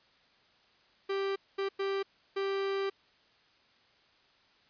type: tone bursts at uneven times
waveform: 45% pulse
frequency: 392 Hz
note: G4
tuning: in tune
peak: -30 dBFS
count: 4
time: 1.09-1.36 / 1.58-1.69 / 1.79-2.03 / 2.36-2.9 s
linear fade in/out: 10 ms
effects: white hiss -65 dBFS RMS until 4.69 s + resampled to 11025 Hz